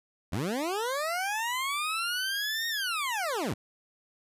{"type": "linear two-way sweep", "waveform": "20% pulse", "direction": "up then down", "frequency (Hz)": [73.5, 1864.7, 73.5], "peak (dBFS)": -24, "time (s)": [0.32, 3.54], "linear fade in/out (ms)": 10, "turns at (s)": 2.68, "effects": ["resampled to 32000 Hz"]}